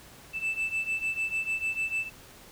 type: beating tone pair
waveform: sine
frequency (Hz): 2638 / 2644.7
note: E7 / E7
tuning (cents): +1 / +5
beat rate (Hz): 6.7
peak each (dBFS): -30 / -28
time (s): 0.33-2.1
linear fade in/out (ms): 50
effects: tanh soft clip ceiling -25 dBFS + pink hiss -51 dBFS RMS until 2.51 s